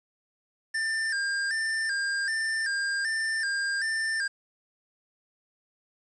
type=tone with vibrato; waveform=square; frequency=1694 Hz; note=G#6; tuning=34 cents sharp; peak=-27 dBFS; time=0.74-4.28 s; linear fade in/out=10 ms; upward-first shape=square; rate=1.3 Hz; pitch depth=93 cents each way; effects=resampled to 22050 Hz + 9-bit